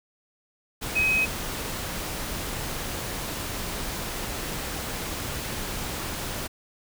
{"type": "tone in noise", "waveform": "sine", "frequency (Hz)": 2532, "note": "D#7", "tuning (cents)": 30, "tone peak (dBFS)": -20, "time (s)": [0.95, 1.26], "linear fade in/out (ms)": 20, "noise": "pink", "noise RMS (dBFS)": -32, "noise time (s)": [0.81, 6.48], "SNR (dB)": 9, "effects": []}